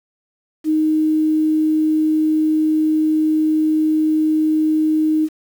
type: tone with quantisation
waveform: sine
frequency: 311.1 Hz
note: D#4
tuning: in tune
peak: -13 dBFS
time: 0.64-5.29 s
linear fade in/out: 50 ms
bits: 7
effects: none